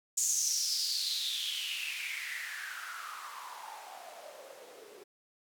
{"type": "noise with band-pass filter sweep", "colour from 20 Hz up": "blue", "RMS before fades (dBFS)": -37, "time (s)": [0.17, 5.04], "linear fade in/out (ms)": 10, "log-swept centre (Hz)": [7100, 390], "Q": 6.5, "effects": []}